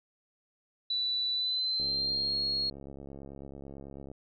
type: tone with pitch glide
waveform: sine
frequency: 3965 to 4299 Hz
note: B7 to C8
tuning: +6 to +46 cents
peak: -28 dBFS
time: 0.9-2.7 s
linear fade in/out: 5 ms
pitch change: +140 cents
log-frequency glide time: 1.33-2.43 s
type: click train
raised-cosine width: 2 ms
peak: -32 dBFS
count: 161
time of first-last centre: 1.8-4.115 s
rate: 69.1 Hz
effects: none